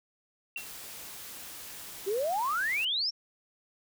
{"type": "tone with exponential decay", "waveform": "sine", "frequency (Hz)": 2730, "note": "F7", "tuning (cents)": -40, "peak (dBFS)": -31, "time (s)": [0.56, 0.71], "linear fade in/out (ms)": 2, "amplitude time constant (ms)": 32}
{"type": "noise", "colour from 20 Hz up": "white", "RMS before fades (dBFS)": -44, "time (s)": [0.57, 2.85], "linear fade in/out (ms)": 5}
{"type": "exponential sweep", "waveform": "sine", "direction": "up", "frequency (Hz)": [370, 5640], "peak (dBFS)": -27, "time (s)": [2.06, 3.11], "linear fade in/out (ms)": 20}
{"effects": []}